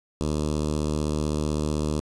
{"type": "tone with notch filter", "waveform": "10% pulse", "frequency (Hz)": 75.8, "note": "D#2", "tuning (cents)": -45, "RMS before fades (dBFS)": -26, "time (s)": [0.21, 2], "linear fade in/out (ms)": 0, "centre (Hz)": 1900, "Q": 0.57, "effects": ["resampled to 22050 Hz", "9-bit"]}